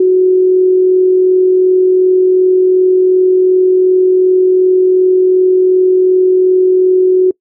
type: tone with amplitude modulation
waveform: sine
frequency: 370 Hz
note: F#4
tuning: in tune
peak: -4 dBFS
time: 0-7.31 s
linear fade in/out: 5 ms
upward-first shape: sine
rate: 42.7 Hz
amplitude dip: 25%
effects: noise-tail reverb RT60 0.1 s tail -24 dB re dry